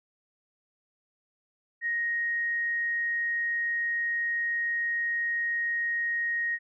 sine tone, 1873 Hz, A#6, 8 cents sharp, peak -26 dBFS, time 1.81-6.59 s, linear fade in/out 50 ms, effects none

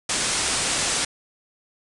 white low-pass noise, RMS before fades -24 dBFS, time 0.09-1.05 s, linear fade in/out 5 ms, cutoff 9700 Hz, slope 96 dB/octave, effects none

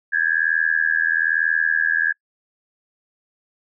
sine tone with amplitude modulation, 1661.2 Hz, G#6, in tune, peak -12 dBFS, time 0.12-2.13 s, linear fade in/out 20 ms, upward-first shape sine, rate 81.1 Hz, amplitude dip 100%, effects noise-tail reverb RT60 0.1 s tail -26 dB re dry

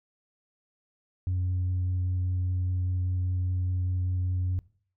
sine tone with vibrato, 91.1 Hz, F#2, 26 cents flat, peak -23 dBFS, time 1.27-4.59 s, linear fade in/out 0 ms, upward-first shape sine, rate 5 Hz, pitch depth 8 cents each way, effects noise-tail reverb RT60 0.5 s tail -21 dB re dry + tanh soft clip ceiling -23 dBFS

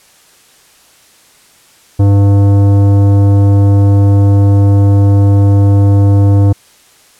sine tone with tanh clipping, 100 Hz, G2, 35 cents sharp, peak -6 dBFS, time 1.99-6.53 s, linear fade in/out 10 ms, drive 14 dB, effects white hiss -45 dBFS RMS until 7.19 s + low-pass 11000 Hz 12 dB/octave

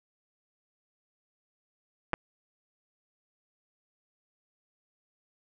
clicks, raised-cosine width 0.5 ms, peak -13 dBFS, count 2, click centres 2.133 / 2.139 s, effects none

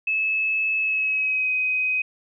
sine tone with pitch glide, 2599 to 2516 Hz, E7 to D#7, -25 to +19 cents, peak -20 dBFS, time 0.07-2.02 s, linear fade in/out 5 ms, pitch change -56 cents, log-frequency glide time 0.79-1.52 s, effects none

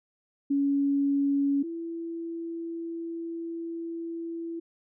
sine tone pair in turn, 280.4 / 333.5 Hz, C#4 / E4, +20 / +20 cents, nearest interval minor third, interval 300 cents, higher second, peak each -22 / -32 dBFS, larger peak first, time 0.5-1.63 / 1.63-4.6 s, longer second, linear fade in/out 10 ms, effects none

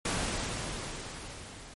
pink noise with level ramp, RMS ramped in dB -30 to -48 dBFS, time 0.05-1.74 s, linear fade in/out 5 ms, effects MP3 48 kbps

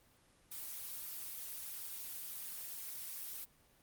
blue noise, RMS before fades -45 dBFS, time 0.51-3.45 s, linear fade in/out 10 ms, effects pink hiss -68 dBFS RMS until 3.82 s + Opus 24 kbps

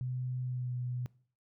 sine tone with pitch glide, 126.6 to 124.07 Hz, B2 to B2, +43 to +8 cents, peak -33 dBFS, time 0.01-1.06 s, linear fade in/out 0 ms, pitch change -35 cents, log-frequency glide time 0.43-0.74 s, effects noise-tail reverb RT60 0.5 s tail -22 dB re dry

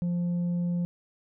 sine tone with tanh clipping, 174.61 Hz, F3, in tune, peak -26 dBFS, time 0.02-0.85 s, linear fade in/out 0 ms, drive 3 dB, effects none

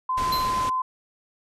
sine tone, 1028 Hz, C6, 31 cents flat, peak -22 dBFS, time 0.09-0.82 s, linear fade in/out 5 ms
pink low-pass noise, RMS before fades -33 dBFS, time 0.17-0.7 s, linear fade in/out 10 ms, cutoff 7900 Hz, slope 12 dB/octave
square tone with exponential decay, 4093 Hz, C8, 39 cents flat, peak -24 dBFS, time 0.32-0.62 s, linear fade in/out 5 ms, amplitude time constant 65 ms
effects resampled to 32000 Hz

